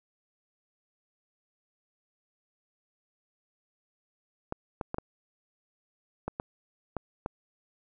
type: clicks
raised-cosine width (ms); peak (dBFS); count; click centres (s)
1; -18; 8; 4.524 / 4.812 / 4.944 / 4.984 / 6.28 / 6.399 / 6.967 / 7.261
effects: none